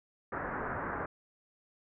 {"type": "low-pass noise", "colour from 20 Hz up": "white", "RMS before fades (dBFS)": -37, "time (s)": [0.32, 1.06], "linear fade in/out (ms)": 5, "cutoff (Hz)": 1700, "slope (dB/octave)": 48, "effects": []}